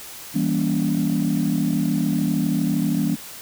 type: chord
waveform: sine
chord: E diminished seventh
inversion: none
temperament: just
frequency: 164.81 / 197.78 / 237.3 / 284.8 Hz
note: E3 / G3 / Bb3 / Db4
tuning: 0 / +16 / +31 / +47 cents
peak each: -23 dBFS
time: 0.34-3.16 s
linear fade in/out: 20 ms
effects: tanh soft clip ceiling -12 dBFS + white hiss -38 dBFS RMS until 3.41 s